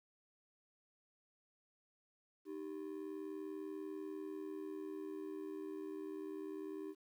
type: ring-modulated tone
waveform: triangle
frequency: 349.2 Hz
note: F4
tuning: in tune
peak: -38 dBFS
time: 2.45-6.95 s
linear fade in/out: 50 ms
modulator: 40.1 Hz
effects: 12-bit